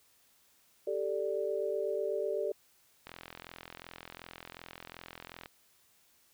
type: chord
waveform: sine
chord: G suspended second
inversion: none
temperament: equal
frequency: 392 / 440 / 587.3 Hz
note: G4 / A4 / D5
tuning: 0 / 0 / 0 cents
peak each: -35 dBFS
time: 0.87-2.52 s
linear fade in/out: 5 ms
type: click train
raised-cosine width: 0.3 ms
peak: -28 dBFS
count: 103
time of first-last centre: 3.07-5.459 s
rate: 42.7 Hz
effects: white hiss -67 dBFS RMS until 6.33 s